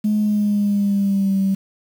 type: tone with pitch glide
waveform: sine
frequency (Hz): 211.4 to 193.85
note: G#3 to G3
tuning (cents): +31 to -19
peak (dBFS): -14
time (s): 0.04-1.55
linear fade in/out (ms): 10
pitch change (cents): -150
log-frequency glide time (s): 0.18-1.37
effects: tanh soft clip ceiling -11 dBFS + 7-bit